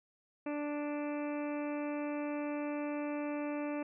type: harmonic tone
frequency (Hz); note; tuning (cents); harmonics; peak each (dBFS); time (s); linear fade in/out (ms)
293.7; D4; 0; 1 / 2 / 3 / 4 / 5 / 6 / 7 / 8 / 9; -36 / -40 / -47 / -50 / -54 / -55 / -56 / -52 / -53; 0.46-3.83; 5
effects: none